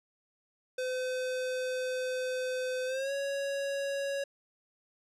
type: tone with pitch glide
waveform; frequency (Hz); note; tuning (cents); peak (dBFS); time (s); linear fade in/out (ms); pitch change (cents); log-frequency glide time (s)
square; 510 to 556.2; C5 to C#5; -44 to +6; -32; 0.78-4.24; 5; +150; 2.86-3.12
effects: low-pass 9000 Hz 12 dB/octave